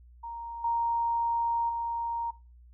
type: tone with level steps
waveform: sine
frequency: 932.3 Hz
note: A#5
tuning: in tune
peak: -36 / -25 / -29 dBFS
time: 0.23-2.31 s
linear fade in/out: 10 ms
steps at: 0.64 / 1.69 s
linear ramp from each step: 5 ms
effects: noise-tail reverb RT60 0.3 s tail -19 dB re dry + added 60 Hz sine -51 dBFS peak until 2.73 s